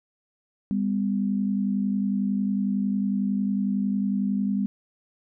sine tone pair together, 200 / 251 Hz, G3 / B3, +35 / +28 cents, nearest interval major third, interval 393 cents, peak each -23 / -28 dBFS, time 0.71-4.66 s, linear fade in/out 0 ms, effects none

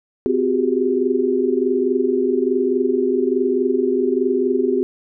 sine tone cluster, 256.2 / 362.1 / 385.6 / 406.8 Hz, C4 / F#4 / G4 / G#4, -36 / -37 / -28 / -36 cents, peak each -21 dBFS, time 0.26-4.83 s, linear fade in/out 0 ms, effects none

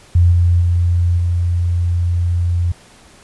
sine tone with level steps, 87 Hz, F2, 6 cents flat, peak -7 / -9 / -11 / -13 dBFS, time 0.15-2.72 s, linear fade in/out 5 ms, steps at 0.31 / 0.6 / 1.17 s, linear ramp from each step 20 ms, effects pink hiss -45 dBFS RMS until 3.23 s + resampled to 24000 Hz

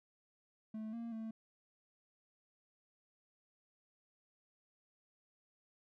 triangle tone with pitch steps, 218 / 232.1 / 222.5 Hz, A3 / A#3 / A3, -16 / -7 / +20 cents, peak -39 dBFS, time 0.74-1.31 s, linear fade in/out 5 ms, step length 190 ms, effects none

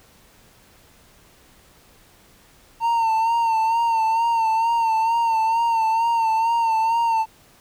triangle tone with vibrato, 909 Hz, A#5, 44 cents flat, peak -15 dBFS, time 2.8-7.26 s, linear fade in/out 50 ms, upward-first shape sine, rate 2.2 Hz, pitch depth 45 cents each way, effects pink hiss -53 dBFS RMS until 7.6 s

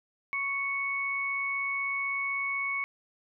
sine tone pair together, 1108.7 / 2216 Hz, C#6 / C#7, 0 / -1 cents, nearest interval octave, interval 1199 cents, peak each -36 / -29 dBFS, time 0.33-2.84 s, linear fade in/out 0 ms, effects none

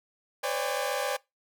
sawtooth tone cluster, 509 / 556 / 591 / 807 Hz, C5 / C#5 / D5 / G#5, -48 / +5 / +11 / -50 cents, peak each -30 dBFS, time 0.43-1.17 s, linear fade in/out 10 ms, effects noise-tail reverb RT60 0.2 s tail -22 dB re dry

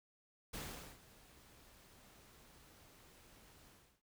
pink noise with ADSR envelope, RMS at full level -45 dBFS, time 0.53-4.02 s, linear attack 11 ms, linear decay 430 ms, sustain -18 dB, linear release 320 ms, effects none

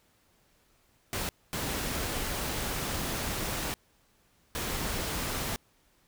pink noise bursts at uneven times, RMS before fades -33 dBFS, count 3, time 1.13-1.29 / 1.53-3.74 / 4.55-5.56 s, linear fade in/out 0 ms, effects pink hiss -67 dBFS RMS until 6.07 s

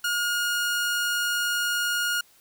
sawtooth tone, 1430 Hz, F6, 41 cents sharp, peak -20 dBFS, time 0.04-2.21 s, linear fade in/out 5 ms, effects white hiss -58 dBFS RMS until 2.4 s

